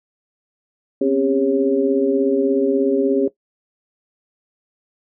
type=tone cluster; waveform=sine; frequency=257.5 / 274.1 / 402.7 / 549 Hz; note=C4 / C#4 / G4 / C#5; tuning=-28 / -19 / +47 / -17 cents; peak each=-26 / -18 / -18 / -22 dBFS; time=1.01-3.28 s; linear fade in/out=5 ms; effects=noise-tail reverb RT60 0.1 s tail -17 dB re dry